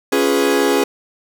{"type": "chord", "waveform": "40% pulse", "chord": "C# dominant seventh", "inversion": "none", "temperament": "equal", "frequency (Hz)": [277.2, 349.2, 415.3, 493.9], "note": ["C#4", "E#4", "G#4", "B4"], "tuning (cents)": [0, 0, 0, 0], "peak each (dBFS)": [-18, -20, -16, -20], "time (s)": [0.12, 0.84], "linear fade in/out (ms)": 5, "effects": []}